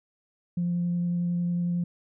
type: tone with vibrato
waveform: sine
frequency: 174.3 Hz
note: F3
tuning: 3 cents flat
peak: -23 dBFS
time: 0.57-1.84 s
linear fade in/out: 5 ms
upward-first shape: sine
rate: 11 Hz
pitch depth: 8 cents each way
effects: tanh soft clip ceiling -20 dBFS